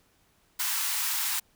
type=high-pass noise; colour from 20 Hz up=white; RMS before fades=-29 dBFS; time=0.59-1.4 s; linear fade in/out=10 ms; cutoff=800 Hz; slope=96 dB/octave; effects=pink hiss -66 dBFS RMS until 1.55 s